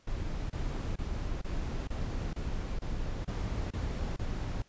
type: noise bursts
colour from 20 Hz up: brown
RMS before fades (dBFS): -34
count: 10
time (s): 0.07-4.622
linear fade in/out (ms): 5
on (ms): 430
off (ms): 28
effects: pink hiss -65 dBFS RMS until 4.68 s + resampled to 16000 Hz